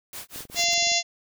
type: noise with tremolo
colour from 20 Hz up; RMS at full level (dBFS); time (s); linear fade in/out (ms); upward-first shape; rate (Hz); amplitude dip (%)
white; -36; 0.13-0.74; 0; sine; 5; 100
type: click train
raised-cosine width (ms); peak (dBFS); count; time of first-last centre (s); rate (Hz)
2; -32; 13; 0.36-0.918; 21.5
type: harmonic tone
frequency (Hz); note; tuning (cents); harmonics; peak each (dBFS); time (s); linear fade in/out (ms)
690; F5; -21; 1 / 3 / 4 / 5 / 6 / 7 / 8 / 9 / 10; -29 / -29 / -29 / -29 / -29 / -29 / -29 / -29 / -29; 0.55-1.03; 50
effects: none